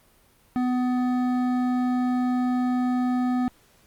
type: tone with hard clipping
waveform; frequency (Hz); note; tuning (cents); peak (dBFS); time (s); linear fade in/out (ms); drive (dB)
triangle; 250; B3; +21; -23; 0.56-3.48; 0; 15
effects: pink hiss -59 dBFS RMS until 3.86 s + Opus 32 kbps